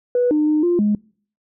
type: tone with pitch steps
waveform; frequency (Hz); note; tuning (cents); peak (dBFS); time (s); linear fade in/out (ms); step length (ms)
sine; 490.9 / 302.6 / 305.1 / 349.3 / 208.6; B4 / D#4 / D#4 / F4 / G#3; -10 / -48 / -34 / 0 / +8; -13; 0.15-0.95; 2; 160
effects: noise-tail reverb RT60 0.5 s tail -26 dB re dry + tanh soft clip ceiling -9 dBFS